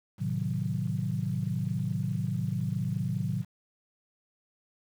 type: chord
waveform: sine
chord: A diminished seventh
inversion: none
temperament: equal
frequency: 110 / 130.81 / 155.56 / 185 Hz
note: A2 / C3 / Eb3 / Gb3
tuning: 0 / 0 / 0 / 0 cents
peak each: -33 dBFS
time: 0.18-3.45 s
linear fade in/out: 50 ms
effects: tanh soft clip ceiling -17 dBFS + 9-bit